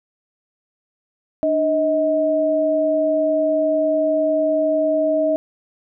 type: tone pair together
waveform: sine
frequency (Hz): 298.5 / 632.5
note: D4 / D#5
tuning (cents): +28 / +28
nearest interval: octave + minor second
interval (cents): 1300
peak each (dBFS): -22 / -16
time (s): 1.43-5.36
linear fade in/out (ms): 0
effects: none